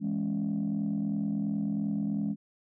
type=chord; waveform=sine; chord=C# minor; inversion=first; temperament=equal; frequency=164.81 / 207.7 / 277.2 Hz; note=E3 / G#3 / C#4; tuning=0 / 0 / 0 cents; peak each=-34 / -28 / -33 dBFS; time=0-2.36 s; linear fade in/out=50 ms; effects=tanh soft clip ceiling -23 dBFS